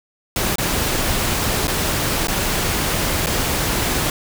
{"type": "noise with dropouts", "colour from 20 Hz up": "pink", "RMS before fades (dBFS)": -20, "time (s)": [0.36, 4.1], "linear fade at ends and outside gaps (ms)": 1, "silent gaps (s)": [[0.557, 0.583], [1.671, 1.68], [2.271, 2.283], [3.261, 3.269]], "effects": []}